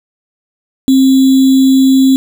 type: tone with sample-and-hold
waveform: sine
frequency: 265.4 Hz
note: C4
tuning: 25 cents sharp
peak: -4 dBFS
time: 0.88-2.16 s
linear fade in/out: 0 ms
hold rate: 3675 Hz
effects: none